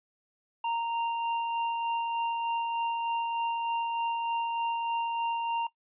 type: tone with tremolo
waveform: square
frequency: 928 Hz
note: A#5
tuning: 8 cents flat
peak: -28 dBFS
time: 0.64-5.67 s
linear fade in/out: 5 ms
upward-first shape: sine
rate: 3.3 Hz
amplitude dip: 25%
effects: noise-tail reverb RT60 0.1 s tail -18 dB re dry + resampled to 8000 Hz